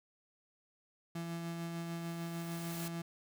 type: tone with tremolo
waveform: 35% pulse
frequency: 168.2 Hz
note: E3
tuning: 35 cents sharp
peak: -36 dBFS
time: 1.15-3.02 s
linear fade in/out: 5 ms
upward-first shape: sine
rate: 6.7 Hz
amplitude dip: 25%
type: noise with exponential growth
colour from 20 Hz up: white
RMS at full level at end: -44 dBFS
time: 1.22-2.88 s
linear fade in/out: 1 ms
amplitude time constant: 360 ms
effects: none